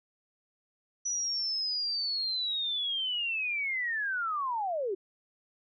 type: linear sweep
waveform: sine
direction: down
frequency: 5920 to 359.1 Hz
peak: -29 dBFS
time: 1.05-4.95 s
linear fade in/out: 10 ms
effects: none